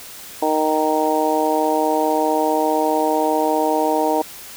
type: harmonic tone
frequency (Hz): 155.3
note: D#3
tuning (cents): -3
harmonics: 2 / 3 / 4 / 5 / 6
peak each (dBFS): -22 / -22 / -22 / -22 / -22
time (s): 0.42-4.22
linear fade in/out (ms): 5
effects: white hiss -37 dBFS RMS until 4.56 s